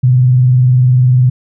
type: tone with vibrato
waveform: sine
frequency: 126.7 Hz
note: B2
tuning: 45 cents sharp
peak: -5 dBFS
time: 0.03-1.3 s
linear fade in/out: 10 ms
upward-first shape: triangle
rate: 20 Hz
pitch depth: 110 cents each way
effects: none